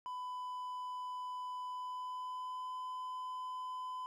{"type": "tone with pitch glide", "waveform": "triangle", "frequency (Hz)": [1000, 1011.6], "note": ["B5", "B5"], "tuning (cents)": [21, 41], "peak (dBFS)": -38, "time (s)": [0.06, 4.06], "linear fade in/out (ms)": 0, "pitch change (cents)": 20, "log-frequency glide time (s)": [1.68, 2.73], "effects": []}